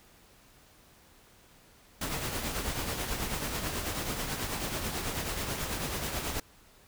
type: noise with tremolo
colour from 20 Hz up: pink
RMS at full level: -32 dBFS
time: 2.01-6.4 s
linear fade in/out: 5 ms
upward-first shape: triangle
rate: 9.2 Hz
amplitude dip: 50%
effects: pink hiss -59 dBFS RMS until 6.87 s